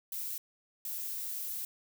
violet noise bursts at uneven times, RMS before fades -38 dBFS, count 2, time 0.12-0.38 / 0.85-1.65 s, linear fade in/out 2 ms, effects none

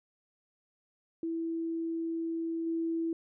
sine tone with level steps, 329.6 Hz, E4, in tune, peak -31 / -29 dBFS, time 1.23-3.13 s, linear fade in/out 2 ms, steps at 2.66 s, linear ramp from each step 10 ms, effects none

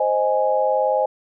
sine chord, Ab major, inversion first, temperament equal, 523.3 / 622.3 / 830.6 Hz, C5 / Eb5 / Ab5, 0 / 0 / 0 cents, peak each -20 / -21 / -21 dBFS, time 0-1.06 s, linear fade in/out 5 ms, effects none

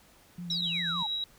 sine tone with vibrato, 172.6 Hz, F3, 20 cents flat, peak -36 dBFS, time 0.38-1.03 s, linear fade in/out 5 ms, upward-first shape triangle, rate 5.4 Hz, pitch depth 47 cents each way
sine exponential sweep, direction down, 5760 to 805 Hz, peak -33 dBFS, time 0.5-1.07 s, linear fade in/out 10 ms
sine tone with tremolo, 3863 Hz, B7, 39 cents flat, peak -28 dBFS, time 0.5-1.24 s, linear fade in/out 2 ms, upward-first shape triangle, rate 8.3 Hz, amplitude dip 30%
effects tanh soft clip ceiling -19 dBFS + pink hiss -59 dBFS RMS until 1.38 s

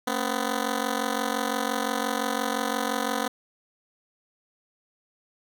10% pulse ring-modulated tone, 250.4 Hz, B3, 24 cents sharp, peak -14 dBFS, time 0.07-3.28 s, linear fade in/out 2 ms, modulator 22.9 Hz, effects none

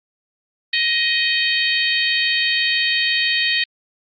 harmonic tone, 626 Hz, D#5, 10 cents sharp, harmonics 3 / 4 / 5 / 6 / 7, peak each -21 / -22 / -23 / -24 / -24 dBFS, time 0.73-3.64 s, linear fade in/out 5 ms, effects Opus 32 kbps

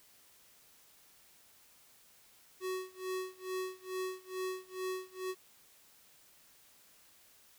square tone with tremolo, 372.7 Hz, F#4, 13 cents sharp, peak -35 dBFS, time 2.6-5.35 s, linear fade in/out 50 ms, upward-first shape sine, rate 2.3 Hz, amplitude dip 95%, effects white hiss -63 dBFS RMS until 7.58 s

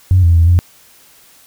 sine tone with pitch steps, 92.1 / 84.9 / 83.3 / 87.6 Hz, F#2 / F2 / E2 / F2, -7 / -48 / +19 / +6 cents, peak -5 dBFS, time 0.11-0.59 s, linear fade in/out 0 ms, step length 120 ms, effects tanh soft clip ceiling -1 dBFS + white hiss -46 dBFS RMS until 1.46 s

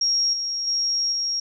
sine tone with level steps, 5588 Hz, F8, in tune, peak -18 / -24 / -20 / -22 dBFS, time 0.01-1.4 s, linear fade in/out 5 ms, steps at 0.33 / 0.67 / 1.12 s, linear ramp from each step 5 ms, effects none

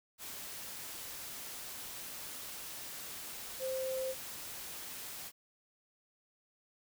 sine tone in noise, 523 Hz, C5, 1 cent flat, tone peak -34 dBFS, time 3.59-4.15 s, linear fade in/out 50 ms, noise white, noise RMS -45 dBFS, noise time 0.18-5.32 s, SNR +8 dB, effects none

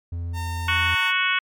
triangle tone with vibrato, 85.4 Hz, F2, 38 cents flat, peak -24 dBFS, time 0.12-0.95 s, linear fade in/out 5 ms, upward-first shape sine, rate 15 Hz, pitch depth 8 cents each way
sawtooth tone, 910 Hz, A#5, 42 cents flat, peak -28 dBFS, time 0.33-1.13 s, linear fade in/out 50 ms
harmonic tone, 370 Hz, F#4, in tune, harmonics 3 / 4 / 5 / 6 / 7 / 8 / 9, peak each -27 / -24 / -30 / -25 / -26 / -29 / -30 dBFS, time 0.68-1.39 s, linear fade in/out 5 ms
effects MP3 96 kbps

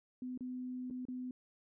sine tone with dropouts, 252.4 Hz, B3, 38 cents sharp, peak -39 dBFS, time 0.22-1.31 s, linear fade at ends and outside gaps 2 ms, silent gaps 0.376-0.407 / 0.901-0.908 / 1.053-1.084 s, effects none

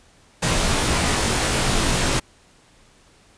pink noise with comb filter, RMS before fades -20 dBFS, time 0.42-2.2 s, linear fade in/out 10 ms, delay 20 ms, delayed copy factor -1, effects pink hiss -54 dBFS RMS until 3.37 s + resampled to 22050 Hz

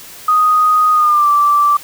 sine tone with pitch glide, 1244.5 to 1167.9 Hz, D#6 to D6, 0 to -10 cents, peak -8 dBFS, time 0.28-1.77 s, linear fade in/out 5 ms, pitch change -110 cents, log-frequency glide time 0.93-1.29 s, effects white hiss -35 dBFS RMS until 1.83 s

